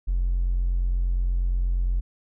triangle tone, 44.25 Hz, F1, 23 cents sharp, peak -17 dBFS, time 0.07-2.01 s, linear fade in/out 20 ms, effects tanh soft clip ceiling -17 dBFS

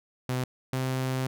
sawtooth tone pair in turn, 127.3 / 130.2 Hz, C3 / C3, -47 / -8 cents, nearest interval unison, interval 39 cents, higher second, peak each -23 dBFS, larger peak neither, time 0.29-0.44 / 0.73-1.27 s, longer second, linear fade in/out 2 ms, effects none

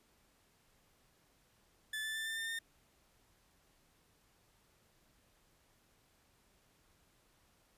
30% pulse tone with pitch steps, 1742 / 1757.2 / 1772.4 / 1787.9 / 1803.4 / 1819.1 Hz, A6 / A6 / A6 / A6 / A6 / A#6, -18 / -3 / +12 / +27 / +42 / -43 cents, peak -35 dBFS, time 1.93-2.59 s, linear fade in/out 5 ms, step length 110 ms, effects pink hiss -71 dBFS RMS until 7.77 s + resampled to 32000 Hz

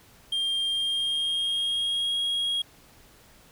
triangle tone with pitch glide, 3198 to 3286 Hz, G7 to G#7, +34 to -19 cents, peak -23 dBFS, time 0.32-2.62 s, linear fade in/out 5 ms, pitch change +47 cents, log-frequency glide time 0.69-2.21 s, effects pink hiss -55 dBFS RMS until 3.51 s

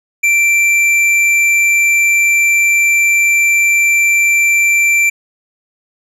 sine tone with hard clipping, 2349 Hz, D7, in tune, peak -10 dBFS, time 0.23-5.1 s, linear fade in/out 10 ms, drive 8 dB, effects none

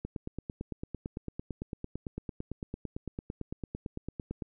click train, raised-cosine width 3 ms, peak -23 dBFS, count 40, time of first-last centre 0.05-4.422 s, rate 8.92 Hz, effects none

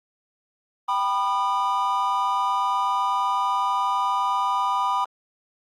triangle chord, G augmented, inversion none, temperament equal with one note detuned, 784 / 987.8 / 1215.4 Hz, G5 / B5 / D#6, 0 / 0 / -41 cents, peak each -26 / -21 / -24 dBFS, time 0.88-5.05 s, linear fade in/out 10 ms, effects Opus 32 kbps

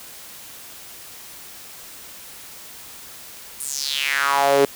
sawtooth tone with high-pass filter sweep, 140 Hz, C#3, 18 cents sharp, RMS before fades -20 dBFS, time 3.6-4.65 s, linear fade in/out 2 ms, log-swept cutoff 9900 to 380 Hz, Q 4.2, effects white hiss -40 dBFS RMS until 4.75 s

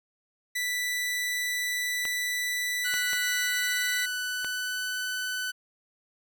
sawtooth tone, 1975.5 Hz, B6, in tune, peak -24 dBFS, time 0.55-4.06 s, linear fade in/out 10 ms
clicks, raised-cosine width 0.3 ms, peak -20 dBFS, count 4, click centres 2.053 / 2.94 / 3.132 / 4.446 s
sawtooth tone with pitch glide, 1480 to 1503.3 Hz, F#6 to F#6, 0 to +27 cents, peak -26 dBFS, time 2.84-5.52 s, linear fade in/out 20 ms, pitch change +27 cents, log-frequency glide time 3.23-5.09 s
effects none

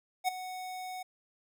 square tone with ADSR envelope, 740 Hz, F#5, in tune, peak -25 dBFS, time 0.24-1.03 s, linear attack 41 ms, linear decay 11 ms, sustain -14 dB, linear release 9 ms, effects none

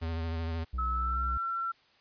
square tone with vibrato, 82.1 Hz, E2, 6 cents flat, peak -32 dBFS, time 0.01-0.65 s, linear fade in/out 20 ms, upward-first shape sine, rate 13 Hz, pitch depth 31 cents each way
triangle tone, 62 Hz, B1, 7 cents sharp, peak -29 dBFS, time 0.73-1.38 s, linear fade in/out 10 ms
sine tone with pitch glide, 1297 to 1353.6 Hz, E6 to E6, -28 to +45 cents, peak -30 dBFS, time 0.78-1.72 s, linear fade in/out 10 ms, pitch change +73 cents, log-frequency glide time 0.9-1.22 s
effects white hiss -64 dBFS RMS until 2 s + resampled to 11025 Hz

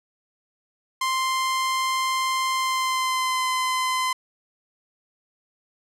sawtooth tone with pitch glide, 1046.5 to 1027.9 Hz, C6 to C6, 0 to -31 cents, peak -18 dBFS, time 1.01-4.13 s, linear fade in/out 5 ms, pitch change -31 cents, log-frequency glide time 2.54-3.48 s, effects low-pass 11000 Hz 12 dB/octave

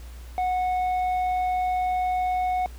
sine tone with tanh clipping, 734 Hz, F#5, 14 cents flat, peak -23 dBFS, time 0.38-2.66 s, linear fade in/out 0 ms, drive 5 dB, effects added 60 Hz sine -38 dBFS peak until 2.78 s + pink hiss -51 dBFS RMS until 2.78 s

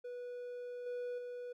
triangle tone with level steps, 490 Hz, B4, 14 cents flat, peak -40 / -36 / -40 dBFS, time 0.04-1.53 s, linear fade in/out 10 ms, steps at 0.86 / 1.18 s, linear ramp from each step 5 ms, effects none

